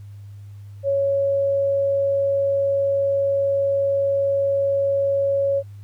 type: tone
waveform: sine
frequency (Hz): 554.4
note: C#5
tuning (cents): 0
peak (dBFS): -17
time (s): 0.83-5.63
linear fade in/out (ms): 50
effects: added 101 Hz sine -36 dBFS peak until 5.83 s + pink hiss -61 dBFS RMS until 5.83 s